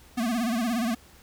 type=tone with vibrato; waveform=square; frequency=233.1 Hz; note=A#3; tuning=in tune; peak=-25 dBFS; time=0.17-0.95 s; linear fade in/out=10 ms; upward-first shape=sine; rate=17 Hz; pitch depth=120 cents each way; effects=added 69 Hz sine -57 dBFS peak until 1.22 s + pink hiss -54 dBFS RMS until 1.22 s